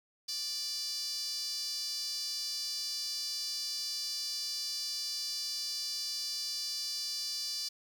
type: tone with high-pass filter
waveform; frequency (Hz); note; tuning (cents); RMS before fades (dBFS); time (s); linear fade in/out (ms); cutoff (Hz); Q
sawtooth; 587.3; D5; 0; -37; 0.28-7.69; 10; 4800; 7.2
effects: 10-bit